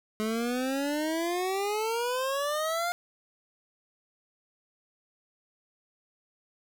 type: exponential sweep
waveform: 25% pulse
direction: up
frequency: 213.2 to 711 Hz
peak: -24 dBFS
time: 0.2-2.92 s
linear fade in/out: 0 ms
effects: 9-bit